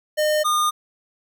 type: tone pair in turn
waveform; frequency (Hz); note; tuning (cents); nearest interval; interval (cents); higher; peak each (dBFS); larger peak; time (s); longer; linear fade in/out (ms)
square; 609 / 1218; D#5 / D#6; -37 / -37; octave; 1200; second; -18; neither; 0.17-0.44 / 0.44-0.71; neither; 20
effects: none